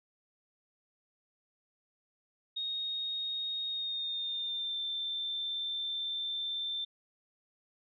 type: tone with pitch glide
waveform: sine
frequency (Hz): 3729 to 3561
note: A#7 to A7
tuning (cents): 0 to +20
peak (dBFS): -33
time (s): 2.56-6.85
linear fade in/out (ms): 10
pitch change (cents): -80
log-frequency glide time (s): 3.68-4.79
effects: none